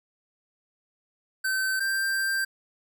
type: tone pair in turn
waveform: square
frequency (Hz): 1540 / 1576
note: G6 / G6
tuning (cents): -31 / +9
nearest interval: unison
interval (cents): 40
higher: second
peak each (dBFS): -25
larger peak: neither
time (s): 1.44-1.8 / 1.8-2.45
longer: second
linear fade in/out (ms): 10
effects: none